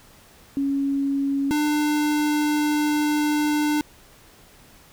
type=tone pair in turn; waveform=sine / square; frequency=277.2 / 298.9 Hz; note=C#4 / D4; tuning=0 / +31 cents; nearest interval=minor second; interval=131 cents; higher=second; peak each=-20 dBFS; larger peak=neither; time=0.57-1.51 / 1.51-3.81 s; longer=second; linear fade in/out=0 ms; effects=pink hiss -51 dBFS RMS until 4.92 s